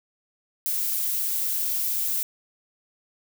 violet noise, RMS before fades -26 dBFS, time 0.66-2.23 s, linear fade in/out 0 ms, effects none

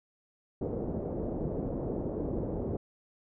white low-pass noise, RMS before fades -34 dBFS, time 0.61-2.77 s, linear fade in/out 5 ms, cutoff 510 Hz, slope 24 dB/octave, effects none

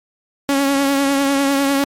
sawtooth tone with vibrato, 277.2 Hz, C#4, in tune, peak -10 dBFS, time 0.49-1.84 s, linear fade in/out 0 ms, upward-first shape triangle, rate 10 Hz, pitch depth 36 cents each way, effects MP3 64 kbps

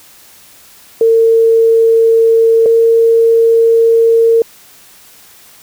sine tone pair in turn, 454.1 / 457.3 Hz, A#4 / A#4, -45 / -33 cents, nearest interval unison, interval 12 cents, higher second, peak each -5 dBFS, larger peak neither, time 1.01-2.66 / 2.66-4.42 s, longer second, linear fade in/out 2 ms, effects white hiss -41 dBFS RMS until 5.62 s

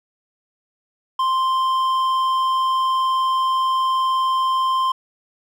sine tone with hard clipping, 1046.5 Hz, C6, in tune, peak -18 dBFS, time 1.19-4.92 s, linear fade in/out 5 ms, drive 6 dB, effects none

